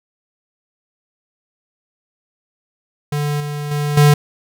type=tone with level steps; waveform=square; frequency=146.83 Hz; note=D3; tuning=in tune; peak=-18 / -23 / -18 / -8 dBFS; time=3.12-4.14 s; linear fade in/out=5 ms; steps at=3.4 / 3.71 / 3.97 s; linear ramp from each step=5 ms; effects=none